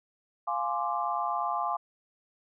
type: chord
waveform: sine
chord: D half-diminished seventh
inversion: first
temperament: equal with one note detuned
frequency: 698.5 / 835.4 / 1046.5 / 1174.7 Hz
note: F5 / Ab5 / C6 / D6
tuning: 0 / +10 / 0 / 0 cents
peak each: -33 dBFS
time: 0.47-1.77 s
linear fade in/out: 10 ms
effects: none